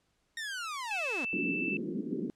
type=linear sweep; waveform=sawtooth; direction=down; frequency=1864.7 to 214 Hz; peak=-32 dBFS; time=0.37-1.25 s; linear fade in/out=2 ms
type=tone with pitch glide; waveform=sine; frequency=2620 to 2650 Hz; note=E7 to E7; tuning=-11 to +9 cents; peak=-32 dBFS; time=0.91-1.77 s; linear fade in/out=2 ms; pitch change=+20 cents; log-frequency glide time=1.19-1.26 s
type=band-pass noise; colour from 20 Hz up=pink; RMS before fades=-35 dBFS; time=1.33-2.3 s; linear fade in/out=0 ms; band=180 to 390 Hz; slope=48 dB/octave
effects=pink hiss -75 dBFS RMS until 2.35 s + low-pass 9000 Hz 12 dB/octave